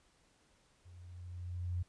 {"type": "tone with level ramp", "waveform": "sine", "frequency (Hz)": 88.7, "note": "F2", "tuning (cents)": 27, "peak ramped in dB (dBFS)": [-53, -32], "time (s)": [0.85, 1.83], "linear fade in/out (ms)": 10, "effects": ["pink hiss -70 dBFS RMS until 1.88 s", "resampled to 22050 Hz"]}